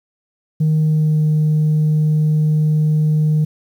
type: tone with pitch glide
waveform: sine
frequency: 155.56 to 153.6 Hz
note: D#3 to D#3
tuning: 0 to -22 cents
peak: -10 dBFS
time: 0.6-3.45 s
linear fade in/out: 10 ms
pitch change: -22 cents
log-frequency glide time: 0.78-1.22 s
effects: tanh soft clip ceiling -10 dBFS + 8-bit